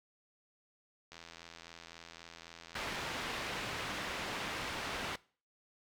click train, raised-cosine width 0.2 ms, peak -32 dBFS, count 196, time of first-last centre 1.12-3.447 s, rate 83.8 Hz
white low-pass noise, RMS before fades -40 dBFS, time 2.75-5.16 s, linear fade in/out 5 ms, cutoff 2700 Hz, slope 12 dB/octave
effects noise-tail reverb RT60 0.4 s tail -21 dB re dry

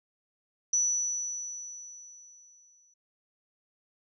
sine tone with exponential decay, 5930 Hz, F#8, 3 cents sharp, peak -22 dBFS, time 0.73-2.94 s, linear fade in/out 5 ms, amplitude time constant 480 ms, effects none

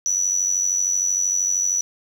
sine tone with amplitude modulation, 5920 Hz, F#8, in tune, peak -15 dBFS, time 0.06-1.81 s, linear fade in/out 0 ms, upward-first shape sine, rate 93 Hz, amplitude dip 70%, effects 7-bit

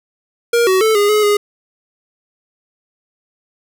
square tone with pitch steps, 470.8 / 376 / 439.4 / 409.5 / 423.9 / 412.9 Hz, A#4 / F#4 / A4 / G#4 / G#4 / G#4, +17 / +28 / -2 / -24 / +35 / -10 cents, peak -11 dBFS, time 0.53-1.37 s, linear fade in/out 5 ms, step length 140 ms, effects none

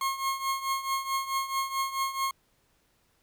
40% pulse tone with tremolo, 1080 Hz, C#6, 45 cents flat, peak -24 dBFS, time 0.01-2.31 s, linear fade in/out 2 ms, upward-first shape triangle, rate 4.6 Hz, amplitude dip 80%, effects pink hiss -69 dBFS RMS until 3.22 s

